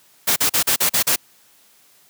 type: noise bursts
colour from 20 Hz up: white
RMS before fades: -17 dBFS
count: 7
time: 0.27-1.161 s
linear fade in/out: 10 ms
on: 93 ms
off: 40 ms
effects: white hiss -54 dBFS RMS until 2.09 s + high-pass 100 Hz 12 dB/octave